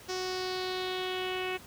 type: tone with low-pass filter sweep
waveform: sawtooth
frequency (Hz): 370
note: F#4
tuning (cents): 0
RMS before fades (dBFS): -34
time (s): 0.08-1.58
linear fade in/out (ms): 20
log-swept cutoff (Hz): 5700 to 2600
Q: 3.8
effects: pink hiss -51 dBFS RMS until 1.66 s + high-pass 60 Hz 12 dB/octave